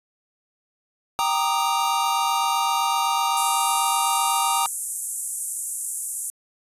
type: chord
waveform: square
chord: Eb major seventh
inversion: first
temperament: equal with one note detuned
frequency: 784 / 932.3 / 1196.6 / 1244.5 Hz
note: G5 / Bb5 / D6 / Eb6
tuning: 0 / 0 / +32 / 0 cents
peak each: -27 / -24 / -30 / -27 dBFS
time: 1.19-4.66 s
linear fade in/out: 0 ms
type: band-pass noise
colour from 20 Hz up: white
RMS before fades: -30 dBFS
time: 3.37-6.3 s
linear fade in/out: 0 ms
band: 7500 to 11000 Hz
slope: 48 dB/octave
effects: resampled to 32000 Hz